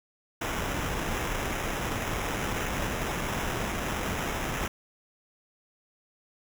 pink noise with sample-and-hold, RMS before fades -31 dBFS, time 0.41-4.68 s, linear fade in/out 5 ms, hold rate 4410 Hz, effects none

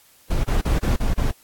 brown noise bursts, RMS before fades -19 dBFS, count 6, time 0.3-1.315 s, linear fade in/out 10 ms, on 140 ms, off 35 ms, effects white hiss -54 dBFS RMS until 1.43 s + AAC 64 kbps

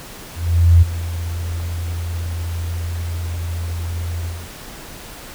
sine tone with ADSR envelope, 85 Hz, F2, 46 cents flat, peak -5 dBFS, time 0.34-4.51 s, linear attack 480 ms, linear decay 17 ms, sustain -16 dB, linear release 260 ms, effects pink hiss -36 dBFS RMS until 5.34 s

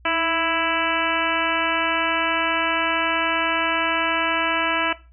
harmonic tone with a mistuned harmonic, 330.5 Hz, E4, 5 cents sharp, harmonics 1 / 2 / 3 / 4 / 5 / 6 / 7 / 8 / 9, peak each -30 / -26 / -27 / -26 / -27 / -32 / -27 / -29 / -31 dBFS, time 0.05-4.93 s, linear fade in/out 5 ms, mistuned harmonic 1, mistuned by -50 cents, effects noise-tail reverb RT60 0.3 s tail -17 dB re dry + added 60 Hz sine -47 dBFS peak until 5.12 s

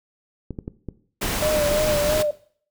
clicks, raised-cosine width 3 ms, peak -17 dBFS, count 6, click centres 0.507 / 0.588 / 0.679 / 0.887 / 1.569 / 1.716 s
pink noise, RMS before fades -25 dBFS, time 1.21-2.23 s, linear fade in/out 10 ms
sine tone with vibrato, 600 Hz, D5, 37 cents sharp, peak -19 dBFS, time 1.42-2.31 s, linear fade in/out 5 ms, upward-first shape sine, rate 3 Hz, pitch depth 45 cents each way
effects noise-tail reverb RT60 0.5 s tail -17 dB re dry

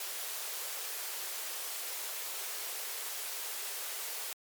white high-pass noise, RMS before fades -39 dBFS, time 0-4.33 s, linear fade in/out 2 ms, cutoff 380 Hz, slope 48 dB/octave, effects MP3 96 kbps

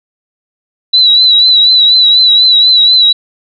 sine tone with vibrato, 3951 Hz, B7, in tune, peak -3 dBFS, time 0.93-3.13 s, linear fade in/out 10 ms, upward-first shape triangle, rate 4.1 Hz, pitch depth 62 cents each way, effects none

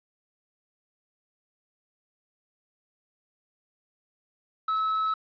triangle tone, 1297 Hz, E6, 28 cents flat, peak -22 dBFS, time 4.68-5.14 s, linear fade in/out 5 ms, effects resampled to 11025 Hz + 9-bit

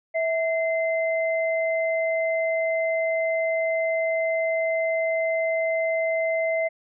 sine tone pair together, 652 / 2070 Hz, E5 / C7, -19 / -19 cents, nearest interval octave + minor sixth, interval 2000 cents, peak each -22 / -28 dBFS, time 0.14-6.69 s, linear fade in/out 20 ms, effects none

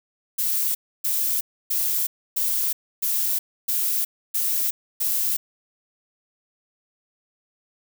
violet noise bursts, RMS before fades -23 dBFS, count 8, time 0.38-5.37 s, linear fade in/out 10 ms, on 370 ms, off 290 ms, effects none

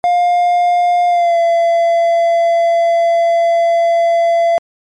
triangle tone with pitch glide, 706 to 676.8 Hz, F5 to E5, +19 to +45 cents, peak -7 dBFS, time 0.04-4.58 s, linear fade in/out 0 ms, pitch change -74 cents, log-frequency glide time 1.08-1.38 s, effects MP3 48 kbps

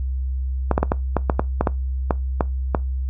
clicks, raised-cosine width 1 ms, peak -3 dBFS, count 12, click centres 0.713 / 0.779 / 0.83 / 0.919 / 1.167 / 1.298 / 1.395 / 1.61 / 1.672 / 2.108 / 2.408 / 2.748 s, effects noise-tail reverb RT60 0.2 s tail -20 dB re dry + added 65 Hz sine -21 dBFS peak until 3.09 s

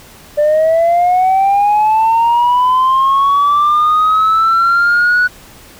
sine linear sweep, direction up, 587.3 to 1480 Hz, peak -6 dBFS, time 0.37-5.28 s, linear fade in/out 20 ms, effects tanh soft clip ceiling -6 dBFS + pink hiss -39 dBFS RMS until 5.79 s

